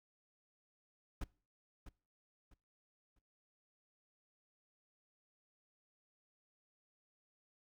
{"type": "noise with echo", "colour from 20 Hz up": "brown", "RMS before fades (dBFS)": -39, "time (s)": [1.21, 1.24], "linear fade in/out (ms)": 5, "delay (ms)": 650, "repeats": 3, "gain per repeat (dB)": -11, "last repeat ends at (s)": 3.19, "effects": ["noise-tail reverb RT60 0.4 s tail -23 dB re dry"]}